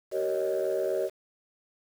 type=chord; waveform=sine; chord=Eb dominant seventh; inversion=first; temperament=equal with one note detuned; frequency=381.9 / 466.2 / 554.4 / 622.3 Hz; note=G4 / Bb4 / Db5 / Eb5; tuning=-45 / 0 / 0 / 0 cents; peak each=-29 / -32 / -30 / -30 dBFS; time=0.11-1.1 s; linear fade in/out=50 ms; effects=tanh soft clip ceiling -20 dBFS + 8-bit